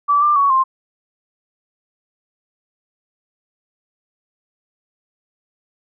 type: tone with pitch steps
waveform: sine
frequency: 1156 / 1188 / 1120 / 1054 Hz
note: D6 / D6 / C#6 / C6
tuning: -28 / +20 / +18 / +12 cents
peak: -11 dBFS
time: 0.08-0.64 s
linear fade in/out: 20 ms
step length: 140 ms
effects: none